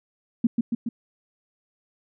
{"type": "tone with echo", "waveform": "sine", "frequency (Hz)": 233.1, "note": "A#3", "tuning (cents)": 0, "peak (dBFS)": -15, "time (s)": [0.44, 0.47], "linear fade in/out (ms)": 5, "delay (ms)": 140, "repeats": 3, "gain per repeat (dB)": -3, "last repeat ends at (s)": 0.89, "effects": []}